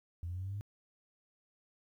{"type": "linear sweep", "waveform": "sine", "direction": "up", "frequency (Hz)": [83.8, 103.83], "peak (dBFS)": -36, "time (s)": [0.23, 0.61], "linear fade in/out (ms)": 0, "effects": ["tanh soft clip ceiling -32 dBFS", "12-bit"]}